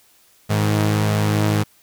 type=tone pair together; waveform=sawtooth; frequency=105.3 / 158.73 Hz; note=G#2 / D#3; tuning=+24 / +35 cents; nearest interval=perfect fifth; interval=711 cents; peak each=-13 / -19 dBFS; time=0.49-1.64 s; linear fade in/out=20 ms; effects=white hiss -55 dBFS RMS until 1.82 s